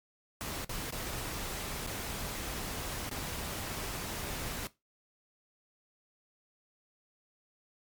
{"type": "noise with dropouts", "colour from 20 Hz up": "pink", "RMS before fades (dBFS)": -38, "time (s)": [0.41, 4.67], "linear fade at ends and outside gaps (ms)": 0, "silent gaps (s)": [[0.645, 0.694], [0.906, 0.924], [1.865, 1.873], [3.093, 3.113]], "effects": ["noise-tail reverb RT60 0.2 s tail -17 dB re dry", "MP3 96 kbps"]}